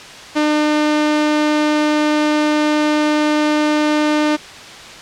sawtooth tone, 301.6 Hz, D4, 46 cents sharp, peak -9 dBFS, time 0.35-4.37 s, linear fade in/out 20 ms, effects white hiss -34 dBFS RMS until 5.01 s + low-pass 5000 Hz 12 dB/octave

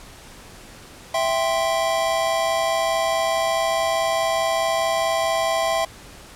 square chord, C major, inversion first, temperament equal, 659.3 / 784 / 1046.5 Hz, E5 / G5 / C6, 0 / 0 / 0 cents, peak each -22 / -26 / -27 dBFS, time 1.14-5.85 s, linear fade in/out 5 ms, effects pink hiss -43 dBFS RMS until 6.35 s + low-pass 11000 Hz 12 dB/octave

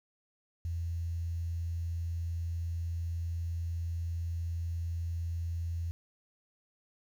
sine tone, 84.3 Hz, E2, 39 cents sharp, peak -32 dBFS, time 0.65-5.91 s, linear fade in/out 0 ms, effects 10-bit

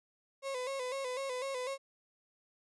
35% pulse tone with vibrato, 523.3 Hz, C5, in tune, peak -34 dBFS, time 0.42-1.78 s, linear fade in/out 50 ms, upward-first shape square, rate 4 Hz, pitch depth 70 cents each way, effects resampled to 24000 Hz

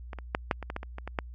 clicks, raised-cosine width 0.5 ms, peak -23 / -25 / -10 / -9 / -22 / -19 / -17 / -24 / -23 / -21 / -12 dBFS, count 11, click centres 0.132 / 0.187 / 0.349 / 0.512 / 0.627 / 0.701 / 0.764 / 0.831 / 0.984 / 1.076 / 1.188 s, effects added 60 Hz sine -40 dBFS peak until 1.34 s + MP3 64 kbps

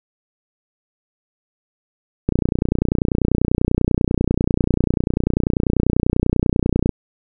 click train, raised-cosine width 3 ms, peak -3 dBFS, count 140, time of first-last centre 2.29-6.893 s, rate 30.2 Hz, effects none

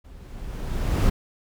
brown noise with level ramp, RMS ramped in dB -46 to -17 dBFS, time 0.04-1.1 s, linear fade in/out 10 ms, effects none

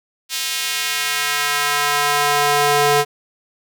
square tone with high-pass filter sweep, 145.4 Hz, D3, 17 cents flat, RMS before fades -18 dBFS, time 0.29-3.05 s, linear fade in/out 50 ms, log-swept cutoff 3500 to 460 Hz, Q 0.99, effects none

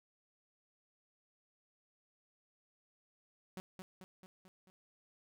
sawtooth tone with echo, 186.5 Hz, F#3, 14 cents sharp, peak -39 dBFS, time 3.57-3.6 s, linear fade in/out 0 ms, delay 220 ms, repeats 5, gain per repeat -4 dB, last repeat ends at 4.7 s, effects none

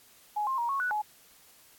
sine tone with pitch steps, 838 / 1060 / 944 / 1101 / 1479 / 845 Hz, G#5 / C6 / A#5 / C#6 / F#6 / G#5, +15 / +22 / +22 / -12 / -1 / +30 cents, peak -27 dBFS, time 0.36-1.02 s, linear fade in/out 10 ms, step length 110 ms, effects white hiss -58 dBFS RMS until 1.78 s + AAC 64 kbps

